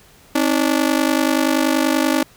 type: ring-modulated tone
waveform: sawtooth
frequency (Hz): 290.4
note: D4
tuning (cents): -19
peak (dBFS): -8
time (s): 0.35-2.23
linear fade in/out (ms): 5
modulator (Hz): 25.2
effects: pink hiss -49 dBFS RMS until 2.36 s